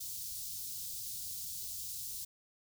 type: band-stop noise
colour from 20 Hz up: white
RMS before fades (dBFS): -42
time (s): 0-2.25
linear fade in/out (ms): 10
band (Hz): 140 to 4200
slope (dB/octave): 24
effects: none